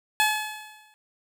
15% pulse tone with exponential decay, 856 Hz, A5, 48 cents flat, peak -11 dBFS, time 0.2-0.94 s, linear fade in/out 0 ms, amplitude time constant 160 ms, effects none

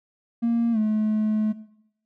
triangle tone with pitch glide, 233.1 to 215 Hz, A#3 to A3, 0 to -40 cents, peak -16 dBFS, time 0.42-1.53 s, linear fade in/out 20 ms, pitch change -140 cents, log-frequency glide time 0.72-0.78 s, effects noise-tail reverb RT60 0.8 s tail -20 dB re dry + tanh soft clip ceiling -15 dBFS

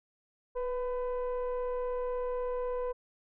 sine tone with frequency modulation, 493.9 Hz, B4, in tune, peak -29 dBFS, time 0.55-2.93 s, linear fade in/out 20 ms, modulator 512 Hz, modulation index 0.65, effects tanh soft clip ceiling -28 dBFS

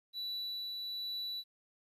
triangle tone with tremolo, 3950 Hz, B7, in tune, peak -35 dBFS, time 0.13-1.44 s, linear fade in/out 50 ms, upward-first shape triangle, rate 1.2 Hz, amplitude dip 25%, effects resampled to 32000 Hz + 12-bit

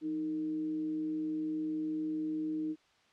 sine tone with frequency modulation, 311.1 Hz, D#4, in tune, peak -32 dBFS, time 0.01-2.76 s, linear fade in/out 50 ms, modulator 140 Hz, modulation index 0.22, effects white hiss -67 dBFS RMS until 3.12 s + low-pass 4000 Hz 12 dB/octave

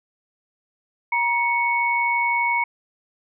sine tone pair together, 948.2 / 2217 Hz, A#5 / C#7, +29 / 0 cents, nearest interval octave + minor third, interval 1471 cents, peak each -21 dBFS, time 1.12-2.64 s, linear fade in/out 5 ms, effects none

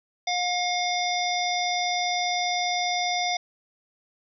harmonic tone, 715 Hz, F5, 41 cents sharp, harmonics 1 / 3 / 5 / 7 / 8, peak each -26 / -30 / -31 / -33 / -35 dBFS, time 0.27-3.37 s, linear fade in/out 5 ms, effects none

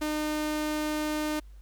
sawtooth tone, 304.3 Hz, D#4, 38 cents flat, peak -24 dBFS, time 0.01-1.4 s, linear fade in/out 10 ms, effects added 50 Hz sine -45 dBFS peak until 1.61 s + pink hiss -67 dBFS RMS until 1.61 s

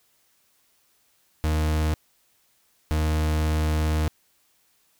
40% pulse tone pair in turn, 77.5 / 77.5 Hz, D#2 / D#2, -6 / -6 cents, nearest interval unison, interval 0 cents, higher neither, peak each -20 dBFS, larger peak neither, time 1.44-1.94 / 2.91-4.08 s, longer second, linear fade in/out 0 ms, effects white hiss -65 dBFS RMS until 4.99 s

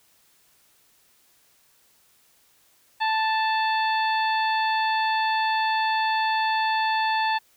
harmonic tone, 880 Hz, A5, in tune, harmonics 1 / 2 / 3 / 4 / 5, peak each -22 / -28 / -32 / -34 / -36 dBFS, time 3-7.39 s, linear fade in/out 20 ms, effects white hiss -61 dBFS RMS until 7.56 s

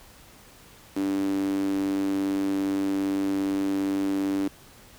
sawtooth tone with high-pass filter, 97.5 Hz, G2, 9 cents flat, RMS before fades -26 dBFS, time 0.96-4.48 s, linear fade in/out 5 ms, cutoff 290 Hz, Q 7.3, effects pink hiss -51 dBFS RMS until 4.98 s

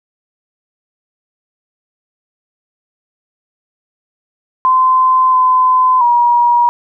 sine tone with pitch steps, 1031 / 1021 / 957 Hz, C6 / C6 / A#5, -26 / -43 / +45 cents, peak -7 dBFS, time 4.65-6.69 s, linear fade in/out 0 ms, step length 680 ms, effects none

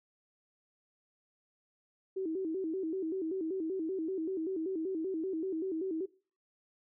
sine tone with vibrato, 349.2 Hz, F4, in tune, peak -32 dBFS, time 2.16-6.06 s, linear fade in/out 10 ms, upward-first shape square, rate 5.2 Hz, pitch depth 150 cents each way, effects noise-tail reverb RT60 0.4 s tail -22 dB re dry

